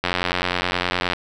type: click train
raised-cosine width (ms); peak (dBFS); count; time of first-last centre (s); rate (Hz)
0.3; -4; 99; 0.04-1.134; 89.6
effects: none